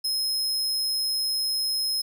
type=tone; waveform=40% pulse; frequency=5140 Hz; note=E8; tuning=45 cents flat; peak=-23 dBFS; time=0.04-2.02 s; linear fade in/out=10 ms; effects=none